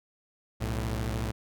sawtooth tone pair together, 61.74 / 110 Hz, B1 / A2, 0 / 0 cents, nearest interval minor seventh, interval 1000 cents, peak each -28 dBFS, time 0.6-1.32 s, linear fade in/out 20 ms, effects none

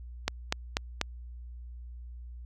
click train, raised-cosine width 0.2 ms, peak -9 dBFS, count 4, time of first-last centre 0.28-1.013 s, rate 4.09 Hz, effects added 60 Hz sine -41 dBFS peak until 2.45 s

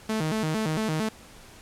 sawtooth tone with vibrato, 185 Hz, F#3, in tune, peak -21 dBFS, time 0.09-1.09 s, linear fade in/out 5 ms, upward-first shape square, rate 4.4 Hz, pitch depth 290 cents each way, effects pink hiss -49 dBFS RMS until 1.61 s + low-pass 11000 Hz 12 dB/octave

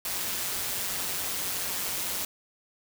white noise with amplitude modulation, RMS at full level -29 dBFS, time 0.05-2.25 s, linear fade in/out 2 ms, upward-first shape sine, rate 186 Hz, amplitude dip 55%, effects none

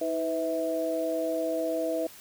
sine tone cluster, 319.7 / 503 / 651 Hz, D#4 / B4 / E5, +47 / +32 / -22 cents, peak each -32 / -32 / -29 dBFS, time 0.01-2.07 s, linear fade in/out 5 ms, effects white hiss -49 dBFS RMS until 2.2 s

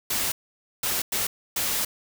white noise bursts at uneven times, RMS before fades -26 dBFS, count 4, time 0.1-0.32 / 0.83-1.02 / 1.12-1.27 / 1.56-1.85 s, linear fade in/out 5 ms, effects none

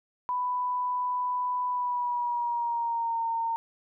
sine tone with pitch glide, 993 to 915.9 Hz, B5 to A#5, +9 to -31 cents, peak -26 dBFS, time 0.29-3.56 s, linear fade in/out 0 ms, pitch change -140 cents, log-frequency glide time 1.69-3.21 s, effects none

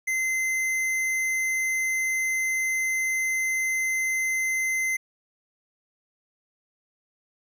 sine tone with tanh clipping, 2066 Hz, C7, 22 cents flat, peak -25 dBFS, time 0.07-4.97 s, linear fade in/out 10 ms, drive 16 dB, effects none

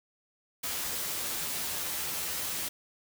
white noise with comb filter, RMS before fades -34 dBFS, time 0.63-2.69 s, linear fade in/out 10 ms, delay 12 ms, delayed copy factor +0.55, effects none

